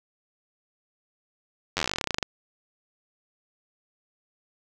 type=slowing click train; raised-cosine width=0.2 ms; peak=-8 dBFS; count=21; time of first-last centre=1.77-2.228 s; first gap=10 ms; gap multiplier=1.08; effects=none